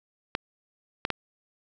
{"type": "clicks", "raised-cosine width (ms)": 0.3, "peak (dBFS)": -10, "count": 3, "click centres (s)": [0.351, 1.051, 1.103], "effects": []}